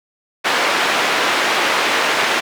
white band-pass noise, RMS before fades -17 dBFS, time 0.44-2.41 s, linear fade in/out 20 ms, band 350 to 2400 Hz, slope 12 dB/octave, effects none

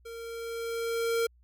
square tone with level ramp, 461.2 Hz, A#4, 19 cents flat, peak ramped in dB -41 to -25 dBFS, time 0.05-1.27 s, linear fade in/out 10 ms, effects added 60 Hz sine -58 dBFS peak until 1.43 s

